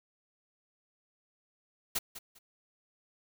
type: noise with echo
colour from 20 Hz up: white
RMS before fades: -31 dBFS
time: 1.95-1.99 s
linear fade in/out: 10 ms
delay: 200 ms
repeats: 2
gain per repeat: -13 dB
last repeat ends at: 2.39 s
effects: none